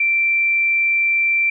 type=tone; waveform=sine; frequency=2349 Hz; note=D7; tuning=in tune; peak=-14 dBFS; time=0-1.5 s; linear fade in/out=5 ms; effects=none